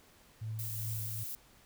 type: tone with tremolo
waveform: sine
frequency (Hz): 110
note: A2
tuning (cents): 0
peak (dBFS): -35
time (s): 0.41-1.24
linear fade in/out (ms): 10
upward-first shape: triangle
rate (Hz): 2.5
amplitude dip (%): 50
type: noise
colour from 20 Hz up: violet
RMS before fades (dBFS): -41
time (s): 0.59-1.35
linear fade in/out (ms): 0
effects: pink hiss -62 dBFS RMS until 1.65 s